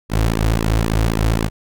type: tone with flanger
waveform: sawtooth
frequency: 55 Hz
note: A1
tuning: in tune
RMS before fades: -17 dBFS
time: 0.09-1.5 s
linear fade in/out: 50 ms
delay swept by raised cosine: 1.3 to 5.2 ms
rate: 3.8 Hz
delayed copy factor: -1
effects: none